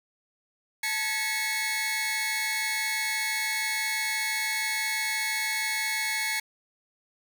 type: tone cluster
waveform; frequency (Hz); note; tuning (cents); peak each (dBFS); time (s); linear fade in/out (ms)
sawtooth; 876 / 1683 / 1938 / 2197; A5 / G#6 / B6 / C#7; -8 / +23 / -33 / -16; -33 / -32 / -32 / -25; 0.83-6.4; 5
effects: none